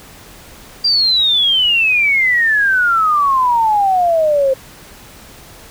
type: exponential sweep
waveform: sine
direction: down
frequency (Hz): 4780 to 522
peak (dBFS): -10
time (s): 0.84-4.54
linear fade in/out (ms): 10
effects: pink hiss -39 dBFS RMS until 5.7 s